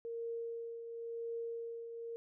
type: tone with tremolo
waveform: sine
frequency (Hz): 463.1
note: A#4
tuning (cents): -11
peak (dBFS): -37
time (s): 0.05-2.16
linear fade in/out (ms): 0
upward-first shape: triangle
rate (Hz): 0.95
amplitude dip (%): 55
effects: none